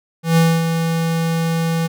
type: tone with ADSR envelope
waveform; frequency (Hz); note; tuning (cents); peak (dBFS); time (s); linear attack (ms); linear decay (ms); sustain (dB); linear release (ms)
square; 164.81; E3; 0; -10; 0.23-1.88; 140; 250; -7; 21
effects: none